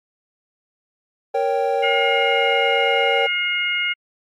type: chord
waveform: triangle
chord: G diminished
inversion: first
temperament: equal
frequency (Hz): 466.2 / 554.4 / 784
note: Bb4 / Db5 / G5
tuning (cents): 0 / 0 / 0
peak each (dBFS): -20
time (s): 1.34-3.27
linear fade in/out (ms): 10
type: harmonic tone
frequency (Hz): 714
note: F5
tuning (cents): +38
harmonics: 2 / 3 / 4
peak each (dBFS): -27 / -21 / -24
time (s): 1.82-3.94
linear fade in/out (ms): 20
effects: AAC 64 kbps